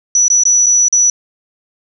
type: tone with dropouts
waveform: sine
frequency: 5910 Hz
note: F#8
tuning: 3 cents flat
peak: -7 dBFS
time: 0.15-1.1 s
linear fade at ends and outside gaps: 2 ms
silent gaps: 0.282-0.301 / 0.436-0.453 / 0.661-0.665 / 0.884-0.926 s
effects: none